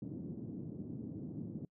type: band-pass noise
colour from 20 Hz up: white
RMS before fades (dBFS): -44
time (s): 0.02-1.65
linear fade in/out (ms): 2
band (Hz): 110 to 290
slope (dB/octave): 24
effects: noise-tail reverb RT60 0.1 s tail -26 dB re dry